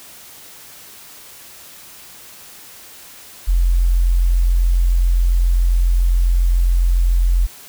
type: tone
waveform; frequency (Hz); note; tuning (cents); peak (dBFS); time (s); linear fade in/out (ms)
sine; 43.65; F1; 0; -11; 3.47-7.47; 20
effects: white hiss -40 dBFS RMS until 7.68 s